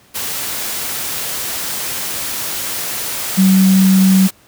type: tone in noise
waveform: sine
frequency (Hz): 190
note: F#3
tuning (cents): +46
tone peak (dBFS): -7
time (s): 3.37-4.28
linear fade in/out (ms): 20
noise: white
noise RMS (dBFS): -22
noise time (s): 0.14-4.31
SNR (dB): +12
effects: pink hiss -49 dBFS RMS until 4.47 s + high-pass 60 Hz 12 dB/octave